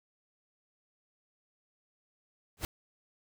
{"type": "noise with exponential growth", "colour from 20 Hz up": "pink", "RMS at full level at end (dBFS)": -29, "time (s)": [2.57, 2.65], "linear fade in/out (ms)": 1, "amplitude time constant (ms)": 16, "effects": []}